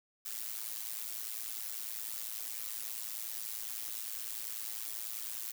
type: noise with amplitude modulation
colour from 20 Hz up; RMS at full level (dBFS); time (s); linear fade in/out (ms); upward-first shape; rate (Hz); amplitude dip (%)
blue; -37; 0.25-5.52; 10; sine; 110; 85
effects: none